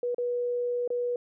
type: tone with dropouts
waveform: sine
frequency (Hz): 486.4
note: B4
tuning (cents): -26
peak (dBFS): -26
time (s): 0.03-1.16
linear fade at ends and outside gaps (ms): 2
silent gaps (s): 0.146-0.182 / 0.877-0.903
effects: none